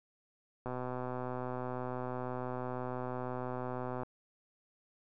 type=click train; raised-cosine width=1 ms; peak=-25 dBFS; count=426; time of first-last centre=0.66-4.033 s; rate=126 Hz; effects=none